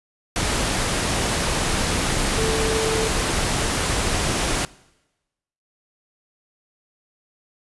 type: tone in noise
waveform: sine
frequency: 442.7 Hz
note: A4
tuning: 11 cents sharp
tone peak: -22 dBFS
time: 2.38-3.08 s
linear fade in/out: 0 ms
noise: pink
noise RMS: -22 dBFS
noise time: 0.36-4.65 s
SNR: -3 dB
effects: noise-tail reverb RT60 1.0 s tail -22 dB re dry + resampled to 24000 Hz